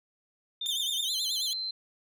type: tone with pitch glide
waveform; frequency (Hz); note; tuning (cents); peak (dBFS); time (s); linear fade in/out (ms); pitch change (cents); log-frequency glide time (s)
sine; 3610 to 4099; A7 to C8; +44 to -36; -31; 0.61-1.71; 5; +220; 1.05-1.11
type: tone with vibrato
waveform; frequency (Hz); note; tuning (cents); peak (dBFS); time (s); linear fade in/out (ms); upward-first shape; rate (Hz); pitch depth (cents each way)
sawtooth; 3341; G#7; +10; -28; 0.66-1.53; 0; sine; 9.3; 160
effects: none